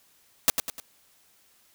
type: noise with echo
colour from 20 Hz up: white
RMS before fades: -18 dBFS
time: 0.48-0.5 s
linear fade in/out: 0 ms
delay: 100 ms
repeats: 3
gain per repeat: -7 dB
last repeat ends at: 0.8 s
effects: white hiss -62 dBFS RMS until 1.74 s